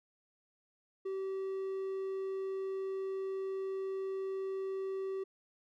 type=tone; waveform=triangle; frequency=384.7 Hz; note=G4; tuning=33 cents flat; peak=-33 dBFS; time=1.05-5.24 s; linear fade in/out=10 ms; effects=none